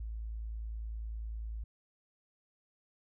sine tone, 55 Hz, A1, in tune, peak -37 dBFS, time 0-1.64 s, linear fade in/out 5 ms, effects none

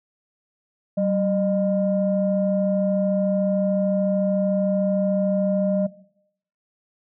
sine tone pair together, 191.82 / 609 Hz, G3 / D#5, -37 / -37 cents, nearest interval octave + minor sixth, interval 2000 cents, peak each -21 / -21 dBFS, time 0.97-5.87 s, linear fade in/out 10 ms, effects noise-tail reverb RT60 0.7 s tail -18 dB re dry + tanh soft clip ceiling -11 dBFS

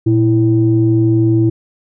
sine tone pair together, 116.54 / 329.6 Hz, A#2 / E4, 0 / 0 cents, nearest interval octave + tritone, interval 1800 cents, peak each -11 dBFS, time 0.06-1.5 s, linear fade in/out 10 ms, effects tanh soft clip ceiling -1 dBFS

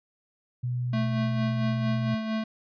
sine tone, 123.47 Hz, B2, in tune, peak -26 dBFS, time 0.63-2.15 s, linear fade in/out 10 ms
square tone with tremolo, 220 Hz, A3, in tune, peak -26 dBFS, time 0.93-2.44 s, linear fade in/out 5 ms, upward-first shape sine, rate 4.4 Hz, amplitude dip 45%
effects resampled to 11025 Hz

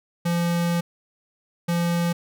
square tone pair in turn, 171.6 / 171.6 Hz, F3 / F3, -30 / -30 cents, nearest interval unison, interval 0 cents, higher neither, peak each -21 dBFS, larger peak neither, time 0.25-0.81 / 1.68-2.13 s, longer first, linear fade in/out 10 ms, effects none

